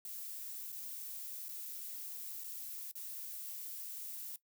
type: noise with dropouts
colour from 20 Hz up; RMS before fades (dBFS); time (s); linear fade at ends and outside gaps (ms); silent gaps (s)
violet; -45; 0.05-4.36; 1; 0.72-0.726 / 1.484-1.491 / 2.437-2.442 / 2.913-2.954
effects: noise-tail reverb RT60 0.1 s tail -17 dB re dry